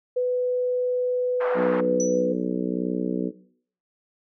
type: tone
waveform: sine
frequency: 498.1 Hz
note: B4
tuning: 15 cents sharp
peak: -20 dBFS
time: 0.16-2.33 s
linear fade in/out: 10 ms
type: band-pass noise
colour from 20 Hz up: white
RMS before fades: -31 dBFS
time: 1.4-1.81 s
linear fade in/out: 10 ms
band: 500 to 1500 Hz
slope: 24 dB/octave
type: harmonic tone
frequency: 61.74 Hz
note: B1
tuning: in tune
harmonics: 3 / 4 / 5 / 6 / 7 / 8 / 9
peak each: -28 / -29 / -30 / -34 / -32 / -36 / -39 dBFS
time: 1.54-3.32 s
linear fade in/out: 50 ms
type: tone with exponential decay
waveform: sine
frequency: 5940 Hz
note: F#8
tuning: 6 cents sharp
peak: -24 dBFS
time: 2-2.26 s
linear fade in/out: 1 ms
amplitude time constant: 55 ms
effects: noise-tail reverb RT60 0.6 s tail -18 dB re dry